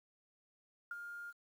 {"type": "tone with ADSR envelope", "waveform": "sine", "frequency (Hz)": 1410, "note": "F6", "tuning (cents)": 16, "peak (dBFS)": -38, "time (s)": [0.91, 1.33], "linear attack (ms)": 3, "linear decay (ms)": 30, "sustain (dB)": -6, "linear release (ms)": 39, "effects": ["11-bit"]}